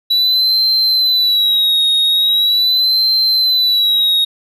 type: tone with vibrato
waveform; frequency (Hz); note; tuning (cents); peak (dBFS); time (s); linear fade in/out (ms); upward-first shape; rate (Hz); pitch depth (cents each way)
triangle; 3926; B7; -11; -9; 0.1-4.25; 10; sine; 0.41; 82
effects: none